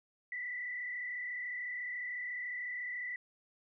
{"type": "tone with frequency modulation", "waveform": "sine", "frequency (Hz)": 1975.5, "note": "B6", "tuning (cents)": 0, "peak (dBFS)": -37, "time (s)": [0.32, 3.16], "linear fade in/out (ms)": 2, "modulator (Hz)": 34, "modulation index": 1.3, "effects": []}